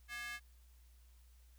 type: tone with high-pass filter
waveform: square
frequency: 238.8 Hz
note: A#3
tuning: 42 cents sharp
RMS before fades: -45 dBFS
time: 0.08-0.4 s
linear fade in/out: 50 ms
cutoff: 1800 Hz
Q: 3.2
effects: added 60 Hz sine -60 dBFS peak until 1.58 s + white hiss -73 dBFS RMS until 1.58 s